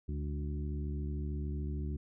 harmonic tone with a mistuned harmonic, 73.5 Hz, D2, 2 cents sharp, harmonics 1 / 2 / 3 / 4 / 5, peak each -35 / -41 / -45 / -47 / -49 dBFS, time 0.08-1.97 s, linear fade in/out 10 ms, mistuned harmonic 3, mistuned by -40 cents, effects none

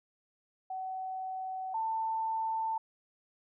sine tone pair in turn, 754 / 891.2 Hz, F#5 / A5, +32 / +22 cents, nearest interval minor third, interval 290 cents, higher second, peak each -35 / -30 dBFS, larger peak second, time 0.7-1.74 / 1.74-2.78 s, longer neither, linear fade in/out 5 ms, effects none

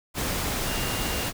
sine tone in noise, 2810 Hz, F7, 10 cents sharp, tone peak -37 dBFS, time 0.64-1.31 s, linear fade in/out 50 ms, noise pink, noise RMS -28 dBFS, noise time 0.14-1.33 s, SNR -12 dB, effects none

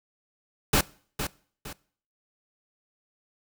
pink noise with echo, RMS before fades -21 dBFS, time 0.73-0.81 s, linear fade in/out 5 ms, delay 460 ms, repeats 2, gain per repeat -9 dB, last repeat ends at 1.73 s, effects noise-tail reverb RT60 0.5 s tail -22 dB re dry

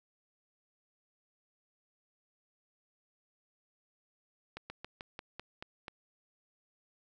slowing click train, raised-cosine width 0.3 ms, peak -26 dBFS, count 8, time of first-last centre 4.57-5.882 s, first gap 130 ms, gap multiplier 1.12, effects none

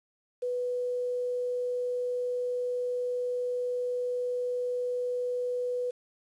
sine tone with quantisation, 493.9 Hz, B4, in tune, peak -28 dBFS, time 0.42-5.91 s, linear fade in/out 10 ms, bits 9, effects resampled to 24000 Hz

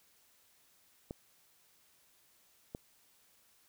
clicks, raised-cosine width 2 ms, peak -27 dBFS, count 2, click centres 1.109 / 2.749 s, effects white hiss -68 dBFS RMS until 3.68 s

